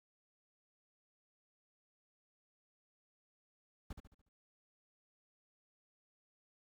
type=noise with echo; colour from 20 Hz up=brown; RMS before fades=-44 dBFS; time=3.9-3.93 s; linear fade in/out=5 ms; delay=72 ms; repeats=5; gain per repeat=-7 dB; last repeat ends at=4.29 s; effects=none